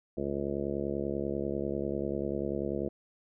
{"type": "harmonic tone", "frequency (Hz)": 70.2, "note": "C#2", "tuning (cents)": 22, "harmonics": [1, 2, 3, 4, 5, 6, 7, 8, 9], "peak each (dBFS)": [-43, -42, -37, -42, -35, -39, -38, -42, -42], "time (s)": [0.17, 2.89], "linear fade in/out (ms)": 5, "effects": []}